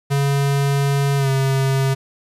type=tone with pitch glide; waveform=square; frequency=140 to 134.84 Hz; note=C#3 to C#3; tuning=+18 to -48 cents; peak=-16 dBFS; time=0.1-1.95 s; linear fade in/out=20 ms; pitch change=-66 cents; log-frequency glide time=1.17-1.29 s; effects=resampled to 32000 Hz + 8-bit